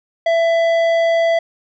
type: tone with tanh clipping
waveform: triangle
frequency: 666 Hz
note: E5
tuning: 18 cents sharp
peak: -14 dBFS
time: 0.26-1.39 s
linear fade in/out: 5 ms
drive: 15 dB
effects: none